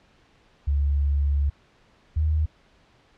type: tone pair in turn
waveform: sine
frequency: 71 / 77.39 Hz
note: C#2 / D#2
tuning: +42 / -9 cents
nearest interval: minor second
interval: 149 cents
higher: second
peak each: -19 dBFS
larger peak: neither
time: 0.67-1.5 / 2.16-2.46 s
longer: first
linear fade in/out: 10 ms
effects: pink hiss -59 dBFS RMS until 3.17 s + low-pass 4000 Hz 12 dB/octave